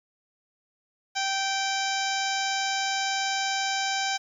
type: harmonic tone with a mistuned harmonic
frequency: 779 Hz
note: G5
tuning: 11 cents flat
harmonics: 1 / 2 / 3 / 4 / 5 / 6 / 7 / 8 / 9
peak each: -29 / -32 / -34 / -35 / -36 / -37 / -37 / -38 / -39 dBFS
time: 1.15-4.18 s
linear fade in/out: 20 ms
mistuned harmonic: 6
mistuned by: +63 cents
effects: 10-bit